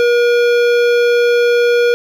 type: tone with hard clipping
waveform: sine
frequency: 478.9 Hz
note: A#4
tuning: 47 cents sharp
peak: -11 dBFS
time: 0-1.94 s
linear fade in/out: 0 ms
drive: 15 dB
effects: none